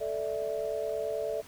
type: chord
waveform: sine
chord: A suspended fourth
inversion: none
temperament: equal with one note detuned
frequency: 440 / 587.3 / 656.6 Hz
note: A4 / D5 / E5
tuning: 0 / 0 / -7 cents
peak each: -34 / -34 / -35 dBFS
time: 0-1.42 s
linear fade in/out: 20 ms
effects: pink hiss -52 dBFS RMS until 1.47 s